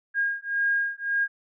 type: beating tone pair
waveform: sine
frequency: 1624 / 1625.8 Hz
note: G#6 / G#6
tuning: -39 / -37 cents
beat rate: 1.8 Hz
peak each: -26 dBFS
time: 0.14-1.28 s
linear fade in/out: 50 ms
effects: none